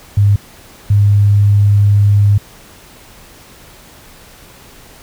sine tone pair in turn, 101.5 / 101.99 Hz, G#2 / G#2, -39 / -31 cents, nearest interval unison, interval 8 cents, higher second, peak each -6 dBFS, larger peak neither, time 0.17-0.36 / 0.9-2.38 s, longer second, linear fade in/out 5 ms, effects pink hiss -40 dBFS RMS until 5.02 s

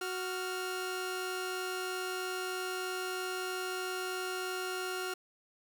sawtooth tone pair together, 370 / 1396.9 Hz, F#4 / F6, 0 / 0 cents, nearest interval octave + major seventh, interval 2300 cents, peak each -33 / -35 dBFS, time 0.01-5.14 s, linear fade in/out 5 ms, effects none

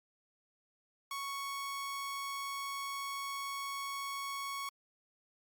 sawtooth tone, 1109 Hz, C#6, in tune, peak -34 dBFS, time 1.11-4.69 s, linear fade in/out 2 ms, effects Opus 48 kbps

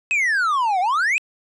triangle exponential two-way sweep, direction down then up, 2600 to 704 to 2600 Hz, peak -15 dBFS, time 0.11-1.18 s, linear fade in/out 0 ms, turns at 0.8 s, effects resampled to 24000 Hz

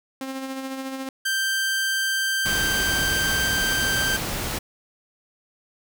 sawtooth tone with tremolo, 266.1 Hz, C4, 29 cents sharp, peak -24 dBFS, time 0.21-1.09 s, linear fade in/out 2 ms, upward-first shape sine, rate 14 Hz, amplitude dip 40%
sawtooth tone, 1568 Hz, G6, in tune, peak -18 dBFS, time 1.25-4.17 s, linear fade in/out 10 ms
pink noise, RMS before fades -28 dBFS, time 2.45-4.59 s, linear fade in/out 10 ms
effects none

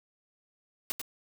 white noise with echo, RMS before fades -33 dBFS, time 0.9-0.92 s, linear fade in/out 0 ms, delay 95 ms, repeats 1, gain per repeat -4 dB, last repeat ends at 1.015 s, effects none

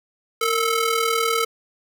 sawtooth ring-modulated tone, 880 Hz, A5, in tune, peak -12 dBFS, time 0.41-1.45 s, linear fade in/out 5 ms, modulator 420 Hz, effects 8-bit

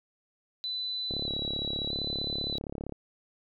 sine tone with vibrato, 3951 Hz, B7, in tune, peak -31 dBFS, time 0.64-2.58 s, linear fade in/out 0 ms, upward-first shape square, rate 0.79 Hz, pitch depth 21 cents each way
click train, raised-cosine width 2 ms, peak -23 dBFS, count 65, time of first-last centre 1.11-2.923 s, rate 35.3 Hz
effects none

